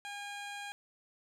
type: tone with low-pass filter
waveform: 15% pulse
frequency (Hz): 812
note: G#5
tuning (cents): -39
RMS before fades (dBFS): -43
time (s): 0.05-0.72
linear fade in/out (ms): 0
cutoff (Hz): 9200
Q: 0.74
effects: none